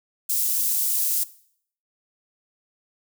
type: high-pass noise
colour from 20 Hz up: white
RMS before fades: -23 dBFS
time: 0.29-1.24 s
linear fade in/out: 10 ms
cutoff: 8200 Hz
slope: 12 dB/octave
effects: noise-tail reverb RT60 0.6 s tail -18 dB re dry